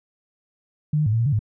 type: tone with pitch steps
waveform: sine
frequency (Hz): 150.7 / 152 / 106.3 / 113.5 / 116.7 / 145 / 106.4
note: D3 / D#3 / G#2 / A#2 / A#2 / D3 / G#2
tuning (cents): +45 / -40 / +41 / -46 / +2 / -22 / +42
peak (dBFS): -17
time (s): 0.93-1.392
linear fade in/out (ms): 5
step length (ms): 66
effects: none